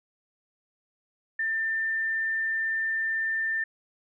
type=tone; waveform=sine; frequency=1791 Hz; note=A6; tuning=30 cents sharp; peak=-25 dBFS; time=1.39-3.64 s; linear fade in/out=5 ms; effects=none